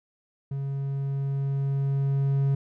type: tone with level ramp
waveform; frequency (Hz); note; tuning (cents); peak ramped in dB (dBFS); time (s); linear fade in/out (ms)
triangle; 138; C#3; -7; -26 to -18; 0.51-2.55; 5
effects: none